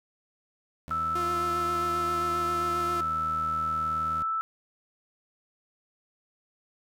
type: tone with pitch glide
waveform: 20% pulse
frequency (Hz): 80.2 to 79.14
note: E2 to D#2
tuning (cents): -47 to +30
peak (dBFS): -34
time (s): 0.88-4.23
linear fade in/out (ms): 0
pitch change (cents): -23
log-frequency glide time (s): 2.13-2.99
type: tone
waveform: sine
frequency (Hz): 1318.5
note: E6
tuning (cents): 0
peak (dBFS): -26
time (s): 0.91-4.41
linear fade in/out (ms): 0
type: tone with vibrato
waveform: sawtooth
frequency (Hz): 349.2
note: F4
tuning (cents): 0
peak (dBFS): -29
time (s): 1.15-3.01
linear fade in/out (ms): 5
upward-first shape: triangle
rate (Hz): 7.5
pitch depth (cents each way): 21
effects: none